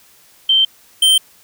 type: tone pair in turn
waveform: sine / square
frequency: 3123 / 3123 Hz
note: G7 / G7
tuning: -7 / -7 cents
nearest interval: unison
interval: 0 cents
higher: neither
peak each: -9 dBFS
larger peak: neither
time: 0.49-0.65 / 1.02-1.18 s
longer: neither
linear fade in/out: 5 ms
effects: white hiss -49 dBFS RMS until 1.43 s